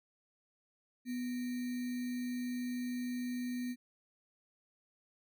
sine tone with sample-and-hold, 246.9 Hz, B3, in tune, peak -35 dBFS, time 1.05-3.76 s, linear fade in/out 50 ms, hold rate 2100 Hz, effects none

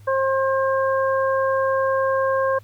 harmonic tone, 534 Hz, C5, 35 cents sharp, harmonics 1 / 2 / 3, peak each -19 / -23 / -28 dBFS, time 0.07-2.59 s, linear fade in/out 10 ms, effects added 102 Hz sine -43 dBFS peak until 2.63 s + pink hiss -57 dBFS RMS until 2.63 s

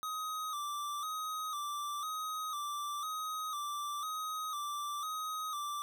square tone with vibrato, 1215 Hz, D#6, 42 cents flat, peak -37 dBFS, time 0.03-5.82 s, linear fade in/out 0 ms, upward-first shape square, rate 1 Hz, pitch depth 61 cents each way, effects none

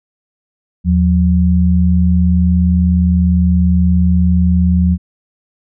sine tone pair together, 79.96 / 179.5 Hz, D#2 / F3, +48 / +48 cents, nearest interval octave + major second, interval 1400 cents, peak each -11 dBFS, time 0.84-4.98 s, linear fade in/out 50 ms, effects none

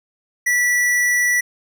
sine tone with hard clipping, 1956 Hz, B6, 17 cents flat, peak -16 dBFS, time 0.46-1.41 s, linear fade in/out 10 ms, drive 14 dB, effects none

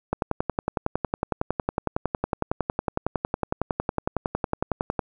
click train, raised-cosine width 1 ms, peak -9 dBFS, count 54, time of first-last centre 0.13-4.992 s, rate 10.9 Hz, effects none

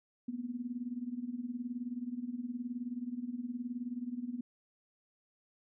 sine tone with tremolo, 243.7 Hz, B3, 23 cents flat, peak -33 dBFS, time 0.28-4.41 s, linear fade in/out 5 ms, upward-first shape sine, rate 19 Hz, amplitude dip 80%, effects none

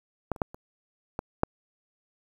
clicks, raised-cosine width 1 ms, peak -13 / -29 / -10 / -28 / -16 / -7 dBFS, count 6, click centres 0.317 / 0.362 / 0.418 / 0.545 / 1.191 / 1.434 s, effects 8-bit

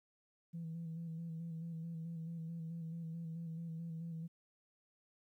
sine tone with vibrato, 164.9 Hz, E3, 1 cent sharp, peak -40 dBFS, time 0.53-4.28 s, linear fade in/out 20 ms, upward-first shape square, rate 4.6 Hz, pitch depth 29 cents each way, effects tanh soft clip ceiling -38 dBFS + 13-bit

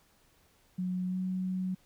sine tone with pitch glide, 182.7 to 185.57 Hz, F#3 to F#3, -22 to +5 cents, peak -30 dBFS, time 0.78-1.75 s, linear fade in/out 10 ms, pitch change +27 cents, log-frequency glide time 1.07-1.18 s, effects pink hiss -66 dBFS RMS until 1.85 s

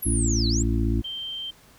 sine linear two-way sweep, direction down then up, 11580 to 3900 to 7840 Hz, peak -26 dBFS, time 0.02-0.63 s, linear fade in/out 10 ms, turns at 0.48 s
harmonic tone, 56.2 Hz, A1, 37 cents sharp, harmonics 1 / 2 / 4 / 5 / 6, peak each -23 / -26 / -29 / -30 / -31 dBFS, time 0.05-1.02 s, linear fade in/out 20 ms
sine tone, 3137 Hz, G7, 1 cent sharp, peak -30 dBFS, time 1.04-1.51 s, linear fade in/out 10 ms
effects pink hiss -54 dBFS RMS until 1.78 s

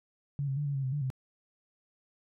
sine tone with pitch steps, 141.8 / 134.9 / 146.8 / 141.7 / 136.1 / 130.1 / 146.3 / 130.8 Hz, C#3 / C#3 / D3 / C#3 / C#3 / C3 / D3 / C3, +40 / -47 / 0 / +38 / -31 / -9 / -6 / 0 cents, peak -29 dBFS, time 0.39-1.102 s, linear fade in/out 0 ms, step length 89 ms, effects none

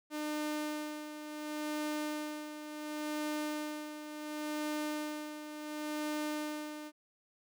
sawtooth tone with tremolo, 301.9 Hz, D4, 48 cents sharp, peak -30 dBFS, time 0.1-6.92 s, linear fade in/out 50 ms, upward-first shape sine, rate 0.7 Hz, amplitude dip 65%, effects none

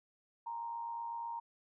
sine tone with amplitude modulation, 931 Hz, A#5, 2 cents flat, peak -36 dBFS, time 0.46-1.4 s, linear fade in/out 10 ms, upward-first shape sine, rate 108 Hz, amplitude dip 50%, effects none

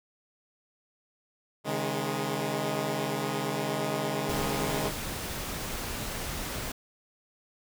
10% pulse chord, C# suspended second, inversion none, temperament equal with one note detuned, 135.58 / 155.56 / 207.7 Hz, C#3 / D#3 / G#3, -38 / 0 / 0 cents, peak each -25 dBFS, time 1.64-4.92 s, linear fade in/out 50 ms
pink noise, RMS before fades -35 dBFS, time 4.29-6.72 s, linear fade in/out 5 ms
effects none

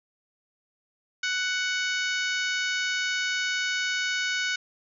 harmonic tone, 743 Hz, F#5, 7 cents sharp, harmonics 2 / 3 / 4 / 5 / 6 / 7 / 8 / 9, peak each -28 / -32 / -34 / -36 / -38 / -39 / -40 / -41 dBFS, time 1.23-4.56 s, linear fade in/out 5 ms, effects none

